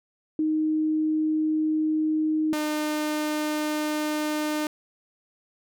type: tone pair in turn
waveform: sine / sawtooth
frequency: 311.1 / 303.3 Hz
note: D#4 / D#4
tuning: 0 / -44 cents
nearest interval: unison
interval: 44 cents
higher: first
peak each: -21 dBFS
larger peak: neither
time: 0.39-2.53 / 2.53-4.67 s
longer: neither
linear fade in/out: 2 ms
effects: none